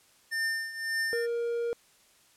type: tone with tremolo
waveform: square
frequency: 1800 Hz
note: A6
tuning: 39 cents sharp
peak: -27 dBFS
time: 0.31-1.27 s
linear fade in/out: 20 ms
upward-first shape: triangle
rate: 1.8 Hz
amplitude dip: 80%
type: tone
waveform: triangle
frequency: 470.2 Hz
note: A#4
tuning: 15 cents sharp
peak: -26 dBFS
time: 1.13-1.73 s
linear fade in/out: 0 ms
effects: white hiss -62 dBFS RMS until 2.36 s + low-pass 11000 Hz 12 dB/octave